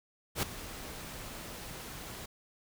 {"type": "noise with ADSR envelope", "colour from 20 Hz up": "pink", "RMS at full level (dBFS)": -29, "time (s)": [0.35, 2.26], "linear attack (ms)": 78, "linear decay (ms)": 5, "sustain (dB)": -15, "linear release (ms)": 8, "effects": []}